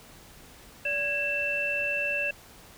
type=tone cluster; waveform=sine; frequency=578 / 1650 / 2671 Hz; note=D5 / G#6 / E7; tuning=-28 / -12 / +22 cents; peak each=-34 / -34 / -27 dBFS; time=0.85-2.31 s; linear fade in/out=5 ms; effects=pink hiss -51 dBFS RMS until 2.77 s